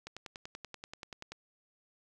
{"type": "click train", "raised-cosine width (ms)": 0.2, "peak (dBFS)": -26, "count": 14, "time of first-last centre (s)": [0.07, 1.32], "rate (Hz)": 10.4, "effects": []}